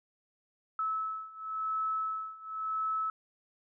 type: beating tone pair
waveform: sine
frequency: 1300 / 1300.94 Hz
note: E6 / E6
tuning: -24 / -23 cents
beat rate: 0.94 Hz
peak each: -36 / -34 dBFS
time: 0.79-3.1 s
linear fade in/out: 2 ms
effects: none